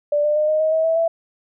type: tone with pitch steps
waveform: sine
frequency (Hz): 587.3 / 597.6 / 608 / 618.6 / 629.5 / 640.5 / 651.7 / 663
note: D5 / D5 / D#5 / D#5 / D#5 / E5 / E5 / E5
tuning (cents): 0 / +30 / -40 / -10 / +20 / -50 / -20 / +10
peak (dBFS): -15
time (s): 0.12-1.08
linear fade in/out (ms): 5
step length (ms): 120
effects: none